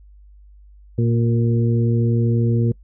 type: harmonic tone with a mistuned harmonic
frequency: 116.54 Hz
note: A#2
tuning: in tune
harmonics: 1 / 2 / 3 / 4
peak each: -16 / -22 / -26 / -28 dBFS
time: 0.98-2.72 s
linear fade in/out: 5 ms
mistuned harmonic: 3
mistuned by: +21 cents
effects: noise-tail reverb RT60 0.1 s tail -25 dB re dry + added 50 Hz sine -43 dBFS peak until 2.83 s